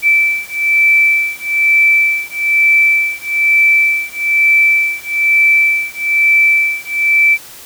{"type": "beating tone pair", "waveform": "sine", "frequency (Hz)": [2324, 2325.1], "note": ["D7", "D7"], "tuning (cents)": [-19, -18], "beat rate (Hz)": 1.1, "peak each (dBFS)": -12, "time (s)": [0.02, 7.38], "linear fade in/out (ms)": 50, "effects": ["white hiss -35 dBFS RMS until 7.65 s"]}